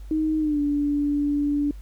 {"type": "tone with pitch glide", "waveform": "sine", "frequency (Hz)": [312.2, 289.6], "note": ["D#4", "D4"], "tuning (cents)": [6, -24], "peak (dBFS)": -20, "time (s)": [0.11, 1.71], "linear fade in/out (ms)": 2, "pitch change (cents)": -130, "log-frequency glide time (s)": [0.39, 0.6], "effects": ["added 50 Hz sine -36 dBFS peak until 1.81 s", "pink hiss -58 dBFS RMS until 1.81 s"]}